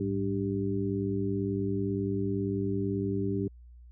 harmonic tone with a mistuned harmonic, 98 Hz, G2, in tune, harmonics 1 / 2 / 3 / 4, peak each -33 / -33 / -33 / -33 dBFS, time 0-3.48 s, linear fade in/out 5 ms, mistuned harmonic 1, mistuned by +130 cents, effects added 60 Hz sine -48 dBFS peak until 3.91 s

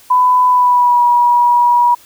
sine tone with pitch glide, 1000 to 964.8 Hz, B5 to B5, +21 to -41 cents, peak -7 dBFS, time 0.1-1.95 s, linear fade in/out 10 ms, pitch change -62 cents, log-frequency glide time 0.48-1.03 s, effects white hiss -44 dBFS RMS until 2.05 s

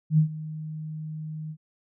sine tone with ADSR envelope, 155.56 Hz, D#3, in tune, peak -14 dBFS, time 0.1-1.57 s, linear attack 81 ms, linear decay 98 ms, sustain -18 dB, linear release 65 ms, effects none

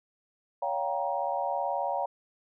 sine chord, G half-diminished seventh, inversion second, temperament just, 564.5 / 705.6 / 784 / 940.8 Hz, Db5 / F5 / G5 / Bb5, +31 / +18 / 0 / +16 cents, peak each -33 dBFS, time 0.62-2.06 s, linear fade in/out 5 ms, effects none

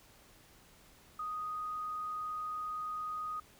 sine tone, 1244.5 Hz, D#6, in tune, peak -36 dBFS, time 1.19-3.4 s, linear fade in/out 5 ms, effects pink hiss -61 dBFS RMS until 3.59 s

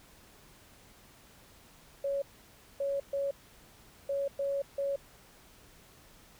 sine tone bursts at uneven times, 557 Hz, C#5, 8 cents sharp, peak -29 dBFS, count 6, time 2.04-2.22 / 2.8-3 / 3.13-3.31 / 4.09-4.28 / 4.39-4.62 / 4.78-4.96 s, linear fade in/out 5 ms, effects pink hiss -58 dBFS RMS until 6.39 s

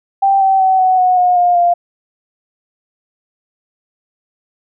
sine tone with pitch steps, 784 / 771 / 758.2 / 745.6 / 733.2 / 721 / 709 / 697.3 Hz, G5 / G5 / F#5 / F#5 / F#5 / F#5 / F5 / F5, 0 / -29 / +42 / +13 / -16 / -45 / +26 / -3 cents, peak -8 dBFS, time 0.22-1.74 s, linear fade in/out 10 ms, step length 190 ms, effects none

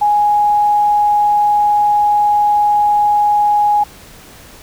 sine tone, 830.6 Hz, G#5, in tune, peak -9 dBFS, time 0.01-3.84 s, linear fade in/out 10 ms, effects pink hiss -39 dBFS RMS until 4.62 s

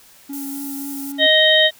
triangle tone with vibrato, 278.3 Hz, C#4, 7 cents sharp, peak -25 dBFS, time 0.29-1.27 s, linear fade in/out 10 ms, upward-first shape triangle, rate 3.8 Hz, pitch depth 19 cents each way
pink high-pass noise, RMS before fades -33 dBFS, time 0.33-1.12 s, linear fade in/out 2 ms, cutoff 12000 Hz, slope 12 dB/octave
harmonic tone, 624 Hz, D#5, 5 cents sharp, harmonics 1 / 3 / 5 / 6, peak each -16 / -16 / -16 / -16 dBFS, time 1.18-1.71 s, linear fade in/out 50 ms
effects white hiss -48 dBFS RMS until 1.79 s

